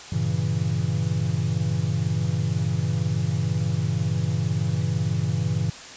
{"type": "chord", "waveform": "triangle", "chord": "G diminished seventh", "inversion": "none", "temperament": "equal with one note detuned", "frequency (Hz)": [98.57, 116.54, 138.59, 164.81], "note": ["G2", "Bb2", "Db3", "Fb3"], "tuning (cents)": [10, 0, 0, 0], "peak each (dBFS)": -25, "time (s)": [0.12, 5.7], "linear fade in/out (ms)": 5, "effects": ["white hiss -40 dBFS RMS until 5.96 s", "resampled to 16000 Hz"]}